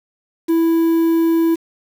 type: tone with quantisation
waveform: triangle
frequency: 330 Hz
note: E4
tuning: 2 cents sharp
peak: -10 dBFS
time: 0.48-1.56 s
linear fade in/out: 20 ms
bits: 6
effects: none